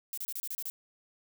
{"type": "noise bursts", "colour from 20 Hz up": "violet", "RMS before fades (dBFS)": -37, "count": 8, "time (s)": [0.13, 0.7], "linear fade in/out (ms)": 0, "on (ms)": 45, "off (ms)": 30, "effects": []}